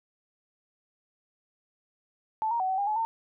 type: tone with pitch steps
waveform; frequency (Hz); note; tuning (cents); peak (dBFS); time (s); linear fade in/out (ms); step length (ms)
sine; 876 / 936 / 751 / 759 / 806 / 853 / 906; A5 / A#5 / F#5 / F#5 / G5 / G#5 / A#5; -8 / +7 / +26 / +44 / +48 / +46 / -50; -25; 2.42-3.05; 0; 90
effects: none